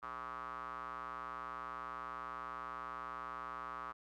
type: tone with band-pass filter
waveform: square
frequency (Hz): 60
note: B1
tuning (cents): -49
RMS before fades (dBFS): -45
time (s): 0.02-3.93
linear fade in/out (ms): 20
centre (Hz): 1200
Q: 7.8
effects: none